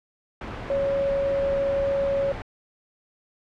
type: tone in noise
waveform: sine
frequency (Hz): 554.4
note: C#5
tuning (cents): 0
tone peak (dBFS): -21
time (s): 0.7-2.32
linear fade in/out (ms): 2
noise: pink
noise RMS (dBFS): -33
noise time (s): 0.41-2.42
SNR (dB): +9
effects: low-pass 2000 Hz 12 dB/octave